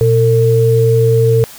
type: tone pair together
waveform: sine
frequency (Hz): 119.7 / 451.9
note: A#2 / A4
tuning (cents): +46 / +46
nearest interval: octave + major seventh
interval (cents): 2300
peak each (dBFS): -10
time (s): 0.01-1.44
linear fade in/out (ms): 0
effects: white hiss -35 dBFS RMS until 1.58 s